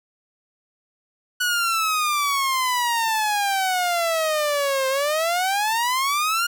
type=exponential two-way sweep; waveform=sawtooth; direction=down then up; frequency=1480 to 524 to 1429 Hz; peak=-16 dBFS; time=1.4-6.47 s; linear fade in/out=10 ms; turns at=4.88 s; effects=none